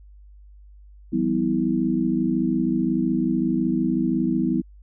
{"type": "tone cluster", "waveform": "sine", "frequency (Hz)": [168.4, 194, 250.1, 323.1], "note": ["E3", "G3", "B3", "E4"], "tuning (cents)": [37, -18, 22, -35], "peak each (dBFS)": [-29, -25, -23, -24], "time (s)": [1.12, 4.62], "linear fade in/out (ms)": 20, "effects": ["added 50 Hz sine -44 dBFS peak until 4.82 s"]}